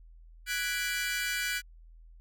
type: chord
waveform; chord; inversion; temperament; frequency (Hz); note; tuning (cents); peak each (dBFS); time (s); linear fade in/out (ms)
sawtooth; G# half-diminished seventh; third; equal; 1480 / 1661.2 / 1975.5 / 2349; F#6 / G#6 / B6 / D7; 0 / 0 / 0 / 0; -30 / -34 / -35 / -32; 0.46-1.62; 50
effects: added 41 Hz sine -50 dBFS peak until 2.2 s